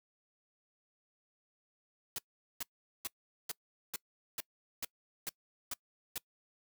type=noise bursts; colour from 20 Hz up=white; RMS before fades=-38 dBFS; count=10; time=2.16-6.18 s; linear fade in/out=2 ms; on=24 ms; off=420 ms; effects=noise-tail reverb RT60 0.1 s tail -24 dB re dry